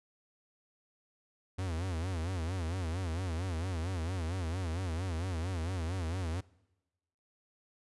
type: tone with vibrato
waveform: 45% pulse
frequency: 87.1 Hz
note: F2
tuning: 4 cents flat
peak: -33 dBFS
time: 1.58-6.41 s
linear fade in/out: 10 ms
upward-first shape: sine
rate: 4.4 Hz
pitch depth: 160 cents each way
effects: noise-tail reverb RT60 1.0 s tail -23 dB re dry + resampled to 24000 Hz